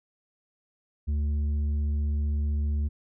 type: tone with tanh clipping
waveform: triangle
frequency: 73.7 Hz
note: D2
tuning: 7 cents sharp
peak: -25 dBFS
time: 1.07-2.89 s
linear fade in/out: 20 ms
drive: 10 dB
effects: none